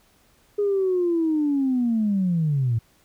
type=linear sweep; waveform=sine; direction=down; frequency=415.3 to 109.1 Hz; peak=-18 dBFS; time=0.58-2.79 s; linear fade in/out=10 ms; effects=tanh soft clip ceiling -14 dBFS + pink hiss -60 dBFS RMS until 3.04 s